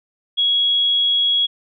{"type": "tone", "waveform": "sine", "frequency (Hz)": 3327, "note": "G#7", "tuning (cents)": 2, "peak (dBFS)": -14, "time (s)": [0.37, 1.47], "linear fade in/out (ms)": 20, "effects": []}